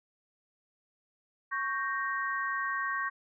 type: chord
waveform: sine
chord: G diminished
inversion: second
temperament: equal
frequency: 1108.7 / 1568 / 1864.7 Hz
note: Db6 / G6 / Bb6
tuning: 0 / 0 / 0 cents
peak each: -33 / -35 / -35 dBFS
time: 1.51-3.1 s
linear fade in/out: 20 ms
effects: none